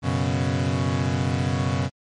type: chord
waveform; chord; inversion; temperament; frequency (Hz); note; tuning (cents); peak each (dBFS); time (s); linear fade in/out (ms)
30% pulse; F# suspended fourth; none; equal; 92.5 / 123.47 / 138.59; F#2 / B2 / C#3; 0 / 0 / 0; -23; 0.02-1.9; 50
effects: low-pass 7000 Hz 12 dB/octave + MP3 48 kbps